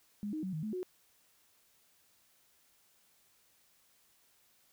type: tone with pitch steps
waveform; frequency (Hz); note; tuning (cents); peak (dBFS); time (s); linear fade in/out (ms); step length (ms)
sine; 206.3 / 310.7 / 188.1 / 156.6 / 215 / 366.1; G#3 / D#4 / F#3 / D#3 / A3 / F#4; -11 / -2 / +29 / +11 / -40 / -18; -35; 0.23-0.83; 0; 100
effects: white hiss -69 dBFS RMS until 4.72 s